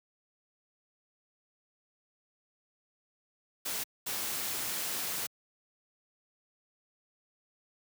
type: noise bursts at uneven times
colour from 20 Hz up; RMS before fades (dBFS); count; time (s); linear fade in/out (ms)
white; -35; 2; 3.65-3.84 / 4.06-5.27; 10
effects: high-pass 100 Hz 12 dB/octave